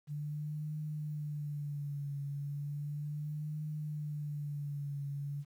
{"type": "tone with vibrato", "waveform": "sine", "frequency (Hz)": 146.83, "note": "D3", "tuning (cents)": 0, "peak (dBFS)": -36, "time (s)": [0.07, 5.45], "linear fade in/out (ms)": 50, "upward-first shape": "triangle", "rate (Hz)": 0.35, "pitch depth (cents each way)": 70, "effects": ["11-bit"]}